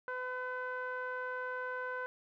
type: tone with low-pass filter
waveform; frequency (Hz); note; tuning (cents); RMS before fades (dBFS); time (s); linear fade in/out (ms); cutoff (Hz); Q
sawtooth; 505; B4; +39; -39; 0.08-2.06; 0; 1400; 6.1
effects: none